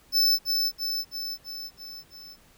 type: tone with echo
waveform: square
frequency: 5274 Hz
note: E8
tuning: in tune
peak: -19 dBFS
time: 0.12-0.39 s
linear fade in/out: 50 ms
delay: 330 ms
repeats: 6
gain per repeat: -4 dB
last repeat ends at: 2.37 s
effects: pink hiss -58 dBFS RMS until 2.57 s